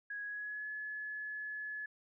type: tone with pitch glide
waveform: sine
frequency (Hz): 1661.2 to 1707.9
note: G#6 to G#6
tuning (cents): 0 to +48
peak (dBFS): -39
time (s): 0.1-1.86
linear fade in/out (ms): 5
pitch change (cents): +48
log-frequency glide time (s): 0.23-0.68
effects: none